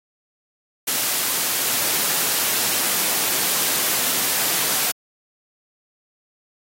white noise, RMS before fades -21 dBFS, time 0.87-4.92 s, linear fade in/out 10 ms, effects high-pass 150 Hz 12 dB/octave + AAC 48 kbps

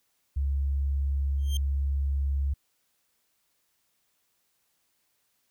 sine tone, 69.3 Hz, C#2, in tune, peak -24 dBFS, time 0.36-2.54 s, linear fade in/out 10 ms
sawtooth tone with exponential growth, 3173 Hz, G7, 20 cents sharp, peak -28 dBFS, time 1.38-1.57 s, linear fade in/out 2 ms, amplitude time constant 41 ms
effects white hiss -73 dBFS RMS until 5.5 s

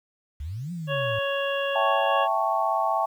sine exponential two-way sweep, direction up then down, 66.1 to 180 to 107.9 Hz, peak -30 dBFS, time 0.4-1.19 s, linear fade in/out 5 ms, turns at 0.72 s
harmonic tone, 556 Hz, C#5, 5 cents sharp, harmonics 1 / 2 / 3 / 5 / 6, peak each -26 / -33 / -32 / -32 / -38 dBFS, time 0.87-2.28 s, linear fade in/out 50 ms
sine chord, A dominant seventh, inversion second, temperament equal, 659.3 / 784 / 880 / 1108.7 Hz, E5 / G5 / A5 / C#6, 0 / 0 / 0 / 0 cents, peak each -27 dBFS, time 1.75-3.06 s, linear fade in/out 10 ms
effects 9-bit

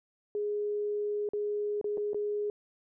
sine tone with dropouts, 415.3 Hz, G#4, in tune, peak -29 dBFS, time 0.35-2.5 s, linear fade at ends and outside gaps 1 ms, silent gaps 1.289-1.334 / 1.813-1.843 / 1.973-1.979 / 2.133-2.145 s, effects none

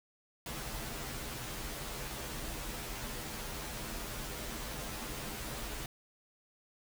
pink noise with comb filter, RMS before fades -41 dBFS, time 0.46-5.86 s, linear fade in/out 2 ms, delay 11 ms, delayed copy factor -0.9, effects none

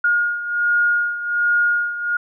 sine beating tone pair, 1428 / 1429.3 Hz, F6 / F6, +38 / +40 cents, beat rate 1.3 Hz, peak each -17 / -22 dBFS, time 0.04-2.17 s, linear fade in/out 5 ms, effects none

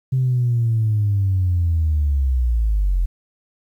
sine linear sweep, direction down, 131.8 to 42.08 Hz, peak -14 dBFS, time 0.12-3.06 s, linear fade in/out 10 ms, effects tanh soft clip ceiling -11 dBFS + 9-bit

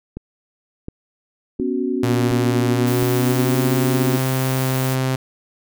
click train, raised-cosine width 3 ms, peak -16 dBFS, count 5, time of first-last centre 0.17-3.027 s, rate 1.4 Hz
sine chord, B suspended second, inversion none, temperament just, 246.9 / 277.8 / 370.4 Hz, B3 / C#4 / F#4, 0 / +4 / +2 cents, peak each -23 dBFS, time 1.59-4.18 s, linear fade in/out 10 ms
sawtooth tone with pitch glide, 119.1 to 130.63 Hz, A#2 to C3, +38 to -2 cents, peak -14 dBFS, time 2.03-5.16 s, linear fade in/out 5 ms, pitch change +160 cents, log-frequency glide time 2.7-3.63 s
blue noise, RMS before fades -31 dBFS, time 2.86-4.96 s, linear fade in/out 20 ms
effects none

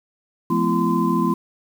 sine tone cluster, 174.4 / 215.7 / 250.3 / 337.5 / 1028 Hz, F3 / A3 / B3 / E4 / C6, -2 / -34 / +23 / +41 / -31 cents, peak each -23 dBFS, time 0.5-1.34 s, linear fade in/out 5 ms, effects 7-bit

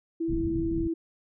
sine tone with vibrato, 329.6 Hz, E4, in tune, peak -26 dBFS, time 0.2-0.94 s, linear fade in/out 10 ms, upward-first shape triangle, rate 19 Hz, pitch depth 15 cents each way
pink low-pass noise, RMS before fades -33 dBFS, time 0.28-0.88 s, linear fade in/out 10 ms, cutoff 210 Hz, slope 24 dB/octave
effects none

